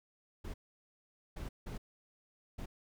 brown noise bursts at uneven times, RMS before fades -42 dBFS, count 4, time 0.44-0.54 / 1.36-1.49 / 1.66-1.78 / 2.58-2.66 s, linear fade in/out 10 ms, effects none

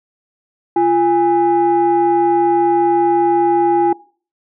sine tone pair together, 345.3 / 821.3 Hz, F4 / G#5, -20 / -20 cents, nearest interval octave + minor third, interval 1500 cents, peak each -12 dBFS, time 0.76-3.93 s, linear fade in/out 5 ms, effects noise-tail reverb RT60 0.4 s tail -21 dB re dry + tanh soft clip ceiling -6 dBFS

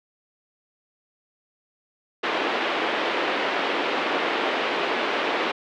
pink band-pass noise, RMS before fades -25 dBFS, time 2.23-5.52 s, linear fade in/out 10 ms, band 310 to 3300 Hz, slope 24 dB/octave, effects none

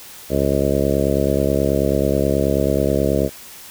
harmonic tone, 69.3 Hz, C#2, in tune, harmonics 1 / 2 / 3 / 4 / 5 / 6 / 7 / 8 / 9, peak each -24 / -24 / -24 / -24 / -24 / -24 / -24 / -24 / -24 dBFS, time 0.29-3.3 s, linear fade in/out 50 ms, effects white hiss -39 dBFS RMS until 3.7 s

